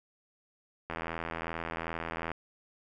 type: click train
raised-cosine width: 0.5 ms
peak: -20 dBFS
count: 118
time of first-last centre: 0.9-2.316 s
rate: 82.6 Hz
effects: none